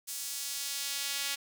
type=tone with high-pass filter sweep; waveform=sawtooth; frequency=279.9 Hz; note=C#4; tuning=17 cents sharp; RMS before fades=-36 dBFS; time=0.07-1.36 s; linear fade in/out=20 ms; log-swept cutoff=7200 to 2800 Hz; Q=0.83; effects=none